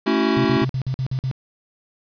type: chord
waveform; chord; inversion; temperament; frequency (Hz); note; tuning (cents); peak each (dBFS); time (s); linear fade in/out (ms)
square; F# minor seventh; first; equal with one note detuned; 220 / 277.2 / 329.6 / 377.6; A3 / C#4 / E4 / F#4; 0 / 0 / 0 / +35; -23; 0.06-0.65; 10
type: tone bursts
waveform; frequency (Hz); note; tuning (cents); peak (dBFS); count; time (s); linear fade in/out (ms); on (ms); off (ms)
sine; 130.81; C3; 0; -20; 8; 0.37-1.313; 0; 75; 49
effects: resampled to 11025 Hz + 7-bit